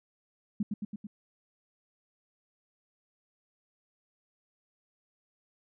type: tone with echo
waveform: sine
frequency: 207.7 Hz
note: G#3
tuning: in tune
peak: -26 dBFS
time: 0.6-0.63 s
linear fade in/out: 5 ms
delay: 110 ms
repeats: 4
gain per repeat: -3 dB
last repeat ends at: 1.07 s
effects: none